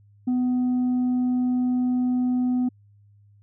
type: tone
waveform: sine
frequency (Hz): 250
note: B3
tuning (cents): +21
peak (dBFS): -17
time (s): 0.27-2.69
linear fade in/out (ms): 10
effects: tanh soft clip ceiling -19 dBFS + added 102 Hz sine -52 dBFS peak until 3.42 s